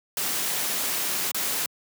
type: noise with dropouts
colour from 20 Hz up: white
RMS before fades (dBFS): -27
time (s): 0.17-1.66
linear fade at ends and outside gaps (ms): 2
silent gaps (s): 1.315-1.345
effects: high-pass 150 Hz 12 dB/octave